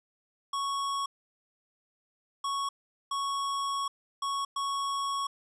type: tone bursts at uneven times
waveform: square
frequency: 1108.7 Hz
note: C#6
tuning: in tune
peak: -30 dBFS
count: 5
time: 0.53-1.06 / 2.44-2.69 / 3.11-3.88 / 4.22-4.45 / 4.56-5.27 s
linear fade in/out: 5 ms
effects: resampled to 22050 Hz + 12-bit